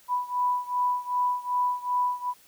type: beating tone pair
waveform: sine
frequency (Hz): 987.8 / 990.4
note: B5 / B5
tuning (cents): 0 / +5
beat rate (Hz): 2.6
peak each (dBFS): -26 / -28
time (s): 0.08-2.34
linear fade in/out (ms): 50
effects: white hiss -57 dBFS RMS until 2.47 s